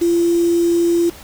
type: tone with quantisation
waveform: sine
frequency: 341.5 Hz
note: F4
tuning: 39 cents flat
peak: -12 dBFS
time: 0.01-1.1 s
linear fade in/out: 10 ms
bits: 5
effects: pink hiss -39 dBFS RMS until 1.23 s